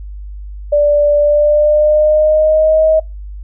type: tone with pitch glide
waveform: sine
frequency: 586 to 631.7 Hz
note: D5 to D#5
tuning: -4 to +26 cents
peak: -7 dBFS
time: 0.72-3 s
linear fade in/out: 10 ms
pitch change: +130 cents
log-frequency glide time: 1.18-2.84 s
effects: noise-tail reverb RT60 0.2 s tail -23 dB re dry + added 50 Hz sine -25 dBFS peak until 3.43 s